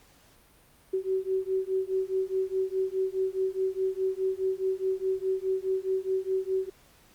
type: beating tone pair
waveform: sine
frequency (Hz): 376.9 / 381.7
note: F#4 / G4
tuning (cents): +32 / -46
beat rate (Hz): 4.8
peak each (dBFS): -29 / -29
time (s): 0.93-6.7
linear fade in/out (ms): 10
effects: pink hiss -59 dBFS RMS until 7.14 s + Opus 48 kbps